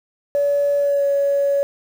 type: tone with pitch glide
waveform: sine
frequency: 571 to 562.2 Hz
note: D5 to C#5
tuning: -49 to +24 cents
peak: -14 dBFS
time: 0.35-1.63 s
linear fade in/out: 0 ms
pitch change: -27 cents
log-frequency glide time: 0.78-1.05 s
effects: tanh soft clip ceiling -10 dBFS + 7-bit